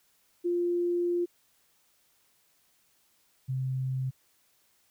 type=tone pair in turn; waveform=sine; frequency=349.2 / 130.8 Hz; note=F4 / C3; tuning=0 / 0 cents; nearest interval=octave + perfect fourth; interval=1700 cents; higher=first; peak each=-25 / -28 dBFS; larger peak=first; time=0.44-1.26 / 3.48-4.11 s; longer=first; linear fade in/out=20 ms; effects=white hiss -68 dBFS RMS until 4.9 s